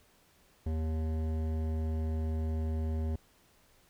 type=tone with hard clipping; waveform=sine; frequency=79.2 Hz; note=D#2; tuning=31 cents sharp; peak=-32 dBFS; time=0.66-3.16 s; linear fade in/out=5 ms; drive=14 dB; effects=pink hiss -65 dBFS RMS until 3.89 s